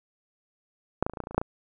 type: clicks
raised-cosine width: 1 ms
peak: -8 / -12 / -21 / -26 / -21 / -16 / -27 / -21 / -26 / -18 / -7 / -17 dBFS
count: 12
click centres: 1.026 / 1.065 / 1.097 / 1.136 / 1.172 / 1.203 / 1.238 / 1.271 / 1.31 / 1.346 / 1.38 / 1.415 s
effects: none